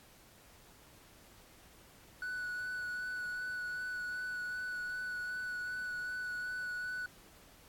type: tone with vibrato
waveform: triangle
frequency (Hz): 1480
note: F#6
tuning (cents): 0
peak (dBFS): -35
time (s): 2.22-7.06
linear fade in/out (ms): 2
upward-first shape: sine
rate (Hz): 2.6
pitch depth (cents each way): 14
effects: pink hiss -60 dBFS RMS until 7.68 s + AAC 64 kbps